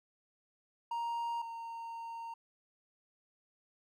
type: tone pair in turn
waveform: triangle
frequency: 935 / 921.1 Hz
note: A#5 / A#5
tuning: +5 / -21 cents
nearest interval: unison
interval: 26 cents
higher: first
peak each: -32 / -39 dBFS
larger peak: first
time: 0.91-1.42 / 1.42-2.34 s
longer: second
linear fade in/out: 5 ms
effects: none